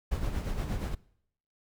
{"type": "noise with tremolo", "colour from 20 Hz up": "brown", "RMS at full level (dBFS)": -30, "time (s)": [0.11, 0.95], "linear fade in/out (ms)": 10, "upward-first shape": "sine", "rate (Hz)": 8.5, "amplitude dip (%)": 50}
{"type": "tone with exponential decay", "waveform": "sine", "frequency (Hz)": 208.2, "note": "G#3", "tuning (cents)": 5, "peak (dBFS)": -29, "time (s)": [0.7, 0.8], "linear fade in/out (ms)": 2, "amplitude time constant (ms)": 21}
{"effects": ["noise-tail reverb RT60 0.7 s tail -22 dB re dry"]}